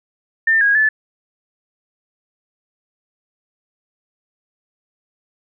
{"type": "tone with pitch steps", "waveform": "sine", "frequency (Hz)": [1798, 1643, 1739], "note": ["A6", "G#6", "A6"], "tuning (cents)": [37, -19, -21], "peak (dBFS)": -11, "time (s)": [0.47, 0.89], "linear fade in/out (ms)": 5, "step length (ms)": 140, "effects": []}